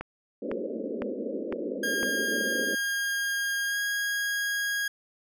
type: click train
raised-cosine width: 0.5 ms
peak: -19 dBFS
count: 5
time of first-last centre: 0.01-2.03 s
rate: 1.98 Hz
type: band-pass noise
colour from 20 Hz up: white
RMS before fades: -33 dBFS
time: 0.42-2.75 s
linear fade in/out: 5 ms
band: 200 to 570 Hz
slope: 96 dB/octave
type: tone with pitch glide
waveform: 40% pulse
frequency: 1621 to 1639.8 Hz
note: G#6 to G#6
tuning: -42 to -22 cents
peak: -26 dBFS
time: 1.83-4.88 s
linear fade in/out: 5 ms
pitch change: +20 cents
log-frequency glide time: 3.67-3.78 s
effects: none